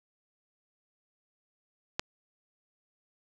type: click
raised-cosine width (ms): 0.2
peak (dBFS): -11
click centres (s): 1.995
effects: none